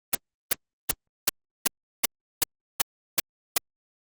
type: noise bursts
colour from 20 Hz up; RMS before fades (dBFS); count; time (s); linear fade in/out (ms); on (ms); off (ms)
white; -20; 10; 0.13-3.58; 5; 21; 360
effects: Opus 24 kbps